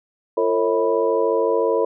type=tone cluster; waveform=sine; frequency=345.1 / 450.4 / 544 / 641 / 986 Hz; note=F4 / A4 / C#5 / E5 / B5; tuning=-21 / +40 / -33 / -49 / -3 cents; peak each=-25 / -19 / -22 / -27 / -26 dBFS; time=0.37-1.85 s; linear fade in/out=5 ms; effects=none